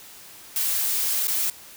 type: noise with dropouts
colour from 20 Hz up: blue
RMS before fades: -24 dBFS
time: 0.56-1.5 s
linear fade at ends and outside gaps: 2 ms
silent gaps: 1.272-1.28 s
effects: white hiss -45 dBFS RMS until 1.76 s